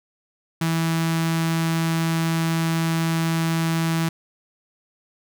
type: tone with notch filter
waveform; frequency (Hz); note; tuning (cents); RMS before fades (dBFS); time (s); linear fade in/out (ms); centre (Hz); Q
sawtooth; 164; E3; -9; -22; 0.61-4.09; 5; 520; 1.3
effects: none